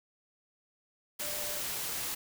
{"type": "tone in noise", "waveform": "sine", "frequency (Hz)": 593, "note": "D5", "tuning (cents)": 17, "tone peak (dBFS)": -44, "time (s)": [1.21, 1.61], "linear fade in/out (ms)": 10, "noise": "white", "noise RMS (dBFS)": -36, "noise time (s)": [1.19, 2.15], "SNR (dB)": -11, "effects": []}